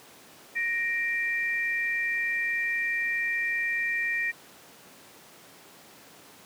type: tone pair together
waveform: sine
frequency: 1864.7 / 2359 Hz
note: A#6 / D7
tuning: 0 / +7 cents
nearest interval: major third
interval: 407 cents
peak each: -27 / -30 dBFS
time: 0.55-4.32 s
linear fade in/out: 20 ms
effects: pink hiss -51 dBFS RMS until 6.45 s + high-pass 200 Hz 12 dB/octave